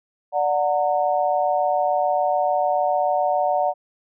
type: chord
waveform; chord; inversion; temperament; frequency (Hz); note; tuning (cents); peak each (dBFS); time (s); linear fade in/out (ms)
sine; D augmented; none; just; 587.3 / 734.2 / 917.7; D5 / F#5 / A#5; 0 / -14 / -27; -22 / -20 / -26; 0.32-3.74; 50
effects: none